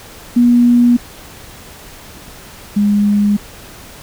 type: tone pair in turn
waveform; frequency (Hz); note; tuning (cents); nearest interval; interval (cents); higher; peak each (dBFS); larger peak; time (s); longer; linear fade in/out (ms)
sine; 241.2 / 205.4; B3 / G#3; -41 / -19; minor third; 278; first; -6 / -9; first; 0.36-0.97 / 2.76-3.37; neither; 10
effects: pink hiss -36 dBFS RMS until 4.02 s